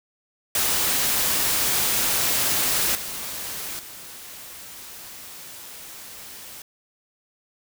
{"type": "noise with level steps", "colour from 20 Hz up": "white", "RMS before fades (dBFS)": [-22, -32, -40], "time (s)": [0.55, 6.62], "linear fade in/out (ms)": 2, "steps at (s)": [2.95, 3.79], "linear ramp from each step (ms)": 2, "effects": []}